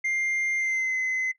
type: tone with pitch glide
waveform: sine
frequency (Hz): 2100 to 2044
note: C7 to C7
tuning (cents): +6 to -41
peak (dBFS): -21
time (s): 0.04-1.32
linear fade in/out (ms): 10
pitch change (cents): -47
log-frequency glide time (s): 0.58-0.97
effects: noise-tail reverb RT60 0.1 s tail -18 dB re dry + tanh soft clip ceiling -23 dBFS